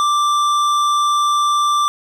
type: tone with tanh clipping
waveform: sine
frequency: 1177 Hz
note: D6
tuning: 3 cents sharp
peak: -15 dBFS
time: 0-1.88 s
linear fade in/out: 0 ms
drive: 14 dB
effects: none

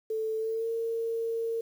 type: tone with pitch glide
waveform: sine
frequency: 440 to 456.8 Hz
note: A4 to A#4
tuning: 0 to -35 cents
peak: -28 dBFS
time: 0.1-1.61 s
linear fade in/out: 5 ms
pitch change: +65 cents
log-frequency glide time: 0.37-0.69 s
effects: 9-bit

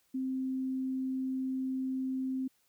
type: tone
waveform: sine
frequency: 261.6 Hz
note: C4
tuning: in tune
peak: -31 dBFS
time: 0.14-2.48 s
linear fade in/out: 10 ms
effects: white hiss -72 dBFS RMS until 2.68 s

